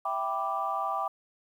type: chord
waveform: sine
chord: E minor seventh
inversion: none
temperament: equal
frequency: 659.3 / 784 / 987.8 / 1174.7 Hz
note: E5 / G5 / B5 / D6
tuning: 0 / 0 / 0 / 0 cents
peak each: -36 / -32 / -36 / -31 dBFS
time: 0.05-1.08 s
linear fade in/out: 5 ms
effects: tanh soft clip ceiling -17 dBFS + 10-bit